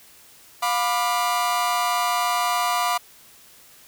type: chord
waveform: 40% pulse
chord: B diminished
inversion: second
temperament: just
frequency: 711.2 / 987.8 / 1185.3 Hz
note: F5 / B5 / D6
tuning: +31 / 0 / +16 cents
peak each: -24 dBFS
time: 0.62-2.98 s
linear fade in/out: 10 ms
effects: white hiss -50 dBFS RMS until 3.87 s